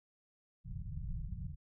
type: low-pass noise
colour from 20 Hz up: pink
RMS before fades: -41 dBFS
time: 0.64-1.56 s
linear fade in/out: 50 ms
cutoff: 180 Hz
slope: 96 dB/octave
effects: none